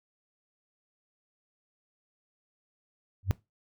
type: tone with exponential growth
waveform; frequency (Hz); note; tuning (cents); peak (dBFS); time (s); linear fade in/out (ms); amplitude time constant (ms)
sine; 96; G2; -36; -17; 3.23-3.31; 0; 16
effects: noise-tail reverb RT60 0.2 s tail -19 dB re dry